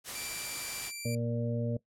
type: noise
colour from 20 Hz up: white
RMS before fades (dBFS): -39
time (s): 0.04-0.92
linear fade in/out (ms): 50
type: tone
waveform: 10% pulse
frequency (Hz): 2349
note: D7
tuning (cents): 0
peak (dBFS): -30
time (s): 0.15-1.15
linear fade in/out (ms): 2
type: harmonic tone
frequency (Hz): 117.4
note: A#2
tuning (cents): +13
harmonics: 1 / 2 / 4 / 5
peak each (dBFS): -32 / -35 / -38 / -39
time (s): 1.05-1.77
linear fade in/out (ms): 5
effects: noise-tail reverb RT60 0.1 s tail -19 dB re dry + low-pass 12000 Hz 12 dB/octave